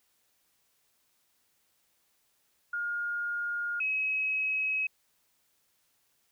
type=tone pair in turn; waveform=sine; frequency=1421 / 2555 Hz; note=F6 / D#7; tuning=+30 / +45 cents; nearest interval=minor seventh; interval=1015 cents; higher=second; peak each=-30 / -27 dBFS; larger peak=second; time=2.73-3.8 / 3.8-4.87 s; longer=neither; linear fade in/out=5 ms; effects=white hiss -72 dBFS RMS until 6.31 s